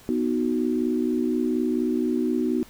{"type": "chord", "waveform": "sine", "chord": "B major", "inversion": "none", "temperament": "equal", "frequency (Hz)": [246.9, 311.1, 370], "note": ["B3", "D#4", "F#4"], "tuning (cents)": [0, 0, 0], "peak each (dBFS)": [-24, -26, -27], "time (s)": [0.09, 2.63], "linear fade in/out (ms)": 0, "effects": ["pink hiss -50 dBFS RMS until 2.69 s"]}